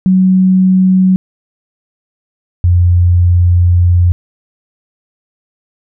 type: tone pair in turn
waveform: sine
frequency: 186.8 / 88.16 Hz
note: F#3 / F2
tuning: +17 / +17 cents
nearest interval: octave + minor second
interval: 1300 cents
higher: first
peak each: -5 dBFS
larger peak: neither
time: 0.06-1.16 / 2.64-4.12 s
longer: second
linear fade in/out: 0 ms
effects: none